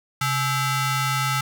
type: ring-modulated tone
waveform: sawtooth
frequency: 722 Hz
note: F#5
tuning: 43 cents flat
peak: -14 dBFS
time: 0.21-1.41 s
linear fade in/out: 5 ms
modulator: 588 Hz
effects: none